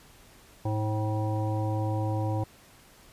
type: harmonic tone with a mistuned harmonic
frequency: 107.1 Hz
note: A2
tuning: 46 cents flat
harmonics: 1 / 3 / 5 / 7 / 9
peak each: -27 / -34 / -36 / -37 / -40 dBFS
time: 0.65-2.44 s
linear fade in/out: 5 ms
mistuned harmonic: 7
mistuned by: +56 cents
effects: pink hiss -55 dBFS RMS until 3.12 s + resampled to 32000 Hz